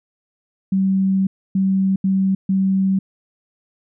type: tone bursts at uneven times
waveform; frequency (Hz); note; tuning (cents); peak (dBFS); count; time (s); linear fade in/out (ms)
sine; 191.9; G3; -37; -14; 4; 0.72-1.27 / 1.55-1.96 / 2.04-2.35 / 2.49-2.99; 5
effects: none